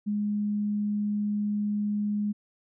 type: tone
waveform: sine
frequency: 207.6 Hz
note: G#3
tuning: in tune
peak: -25 dBFS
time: 0.06-2.33 s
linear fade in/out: 20 ms
effects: none